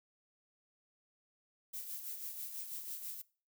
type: noise with tremolo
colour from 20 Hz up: violet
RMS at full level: -42 dBFS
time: 1.73-3.22 s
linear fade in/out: 10 ms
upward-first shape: sine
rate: 6.1 Hz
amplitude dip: 50%
effects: noise-tail reverb RT60 0.4 s tail -22 dB re dry